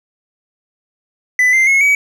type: tone with pitch steps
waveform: triangle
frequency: 1998 / 2085 / 2176 / 2271 Hz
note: B6 / C7 / C#7 / C#7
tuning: +20 / -7 / -33 / +41 cents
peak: -7 dBFS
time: 1.39-1.95 s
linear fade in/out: 2 ms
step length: 140 ms
effects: none